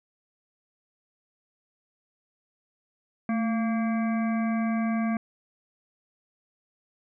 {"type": "harmonic tone with a mistuned harmonic", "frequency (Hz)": 229.7, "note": "A#3", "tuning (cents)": -25, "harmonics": [1, 3, 5, 7, 9, 10], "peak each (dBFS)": [-24, -34, -38, -41, -43, -44], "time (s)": [3.29, 5.17], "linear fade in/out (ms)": 2, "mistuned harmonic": 1, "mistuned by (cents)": -59, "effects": []}